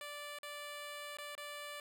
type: tone with dropouts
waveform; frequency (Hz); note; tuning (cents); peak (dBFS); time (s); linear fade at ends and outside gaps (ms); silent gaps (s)
10% pulse; 585; D5; -7; -36; 0.01-1.8; 1; 0.387-0.431 / 1.17-1.185 / 1.352-1.378
effects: none